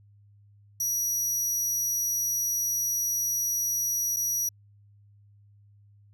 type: tone with dropouts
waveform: sawtooth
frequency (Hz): 5800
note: F#8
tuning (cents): -35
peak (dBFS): -23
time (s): 0.8-4.49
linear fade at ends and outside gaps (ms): 5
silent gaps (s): 4.163-4.167
effects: added 102 Hz sine -54 dBFS peak until 6.13 s